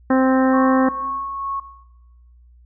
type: harmonic tone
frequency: 261.6 Hz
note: C4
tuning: in tune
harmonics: 1 / 2 / 3 / 4 / 5 / 6 / 7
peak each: -14 / -20 / -24 / -26 / -28 / -30 / -31 dBFS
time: 0.1-0.89 s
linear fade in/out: 5 ms
type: tone with tremolo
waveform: sine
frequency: 1100 Hz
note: C#6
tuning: 14 cents flat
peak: -21 dBFS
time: 0.53-1.6 s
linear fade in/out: 5 ms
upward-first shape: sine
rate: 2.2 Hz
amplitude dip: 30%
effects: noise-tail reverb RT60 1.0 s tail -17 dB re dry + added 60 Hz sine -46 dBFS peak until 2.65 s